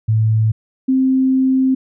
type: tone pair in turn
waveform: sine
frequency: 110 / 262.3 Hz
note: A2 / C4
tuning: 0 / +4 cents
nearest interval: octave + minor third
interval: 1504 cents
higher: second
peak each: -11 dBFS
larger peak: neither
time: 0.08-0.52 / 0.88-1.75 s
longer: second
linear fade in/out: 10 ms
effects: none